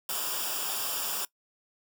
white noise with comb filter, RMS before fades -32 dBFS, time 0.09-1.25 s, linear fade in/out 2 ms, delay 0.48 ms, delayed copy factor -0.8, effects noise-tail reverb RT60 0.1 s tail -21 dB re dry

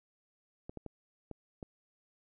clicks, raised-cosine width 2 ms, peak -29 dBFS, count 5, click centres 0.695 / 0.773 / 0.863 / 1.313 / 1.628 s, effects none

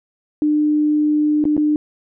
sine tone with dropouts, 300.5 Hz, D4, 40 cents sharp, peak -13 dBFS, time 0.42-1.76 s, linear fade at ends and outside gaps 1 ms, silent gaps 1.441-1.453 / 1.567-1.577 s, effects none

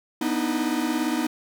45% pulse tone cluster, 246.2 / 302.2 / 319.5 Hz, B3 / D4 / D#4, -5 / +50 / +46 cents, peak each -27 / -27 / -28 dBFS, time 0.21-1.27 s, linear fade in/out 5 ms, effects none

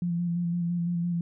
sine tone with vibrato, 172.6 Hz, F3, 20 cents flat, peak -25 dBFS, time 0.02-1.21 s, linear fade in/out 2 ms, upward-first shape square, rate 5.9 Hz, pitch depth 22 cents each way, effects none

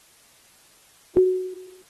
sine tone with exponential decay, 370 Hz, F#4, in tune, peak -10 dBFS, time 1.17-1.82 s, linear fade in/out 0 ms, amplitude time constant 140 ms, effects white hiss -55 dBFS RMS until 1.89 s + AAC 32 kbps

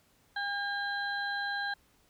harmonic tone, 806 Hz, G5, 48 cents sharp, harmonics 1 / 2 / 4 / 5, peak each -37 / -33 / -48 / -41 dBFS, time 0.36-1.74 s, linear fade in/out 5 ms, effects pink hiss -67 dBFS RMS until 2.09 s

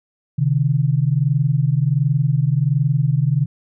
sine tone pair together, 130.81 / 152.17 Hz, C3 / D#3, 0 / -38 cents, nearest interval minor third, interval 262 cents, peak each -17 dBFS, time 0.38-3.46 s, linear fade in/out 10 ms, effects none

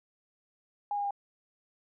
sine tone with pitch steps, 820 / 812.5 / 805 Hz, G#5 / G#5 / G5, -22 / -38 / +46 cents, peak -29 dBFS, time 0.91-1.108 s, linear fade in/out 2 ms, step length 66 ms, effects none

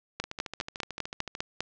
two click trains, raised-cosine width 0.2 ms, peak -12 / -19 dBFS, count 8 / 16, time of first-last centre 0.2-1.606 / 0.24-1.351 s, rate 4.98 / 13.5 Hz, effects low-pass 7000 Hz 12 dB/octave

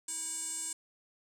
square tone with band-pass filter, 323.5 Hz, E4, 32 cents flat, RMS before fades -38 dBFS, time 0.08-0.73 s, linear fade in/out 5 ms, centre 7900 Hz, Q 9.9, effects none

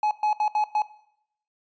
triangle tone bursts at uneven times, 847 Hz, G#5, 34 cents sharp, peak -18 dBFS, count 5, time 0.03-0.11 / 0.23-0.33 / 0.4-0.48 / 0.55-0.64 / 0.75-0.82 s, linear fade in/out 2 ms, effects noise-tail reverb RT60 0.7 s tail -17 dB re dry + resampled to 16000 Hz

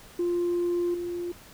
sine tone with level steps, 349.2 Hz, F4, in tune, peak -22 / -29 dBFS, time 0.19-1.32 s, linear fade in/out 5 ms, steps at 0.94 s, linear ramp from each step 5 ms, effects tanh soft clip ceiling -21 dBFS + pink hiss -50 dBFS RMS until 1.53 s

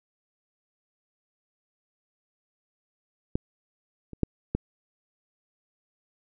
clicks, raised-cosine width 3 ms, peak -12 / -27 / -9 / -12 dBFS, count 4, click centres 3.355 / 4.133 / 4.233 / 4.55 s, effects none

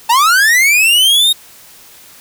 45% pulse linear sweep, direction up, 880 to 3764 Hz, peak -7 dBFS, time 0.09-1.33 s, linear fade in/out 10 ms, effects white hiss -40 dBFS RMS until 2.2 s

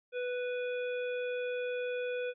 harmonic tone with a mistuned harmonic, 494.7 Hz, B4, 3 cents sharp, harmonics 1 / 3 / 5 / 7, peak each -33 / -43 / -44 / -52 dBFS, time 0.12-2.34 s, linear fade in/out 50 ms, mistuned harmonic 7, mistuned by -20 cents, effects none

